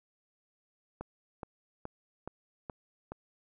click train, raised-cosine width 1 ms, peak -25 dBFS, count 6, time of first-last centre 1.01-3.12 s, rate 2.37 Hz, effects none

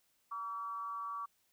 sine tone with frequency modulation, 1144 Hz, D6, 46 cents flat, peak -38 dBFS, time 0.31-1.26 s, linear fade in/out 10 ms, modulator 204 Hz, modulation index 0.44, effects white hiss -75 dBFS RMS until 1.52 s

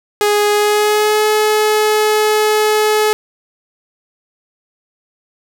sawtooth tone with pitch glide, 415.3 to 427.2 Hz, G#4 to G#4, 0 to +49 cents, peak -7 dBFS, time 0.21-3.13 s, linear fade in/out 0 ms, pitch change +49 cents, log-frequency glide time 0.51-1.25 s, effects none

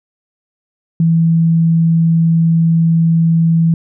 sine tone, 164.81 Hz, E3, in tune, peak -8 dBFS, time 1-3.74 s, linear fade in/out 2 ms, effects none

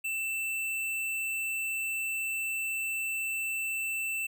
square tone, 2666 Hz, E7, 19 cents sharp, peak -31 dBFS, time 0.04-4.27 s, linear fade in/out 10 ms, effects none

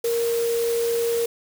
sine tone in noise, 466.2 Hz, A#4, in tune, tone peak -20 dBFS, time 0.04-1.26 s, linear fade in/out 5 ms, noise white, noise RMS -33 dBFS, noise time 0.04-1.26 s, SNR +10 dB, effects none

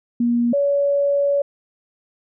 sine tone pair in turn, 238 / 566.1 Hz, A#3 / C#5, +36 / +36 cents, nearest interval octave + minor third, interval 1500 cents, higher second, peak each -15 dBFS, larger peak neither, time 0.2-0.53 / 0.53-1.42 s, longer second, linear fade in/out 5 ms, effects none

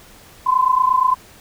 sine tone pair together, 1013.5 / 1042 Hz, B5 / C6, +45 / -7 cents, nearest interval unison, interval 48 cents, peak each -15 / -16 dBFS, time 0.46-1.15 s, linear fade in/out 10 ms, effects pink hiss -45 dBFS RMS until 1.4 s

